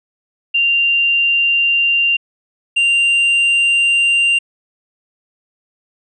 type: tone pair in turn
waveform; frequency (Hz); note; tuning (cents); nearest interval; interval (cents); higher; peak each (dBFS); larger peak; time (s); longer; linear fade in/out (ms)
sine / triangle; 2780 / 2780; F7 / F7; -9 / -9; unison; 0; neither; -11 / -9; second; 0.54-2.17 / 2.76-4.39; neither; 10
effects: resampled to 24000 Hz